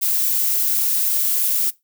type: noise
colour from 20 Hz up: violet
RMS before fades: -19 dBFS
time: 0.01-1.71 s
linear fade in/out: 20 ms
effects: noise-tail reverb RT60 0.2 s tail -20 dB re dry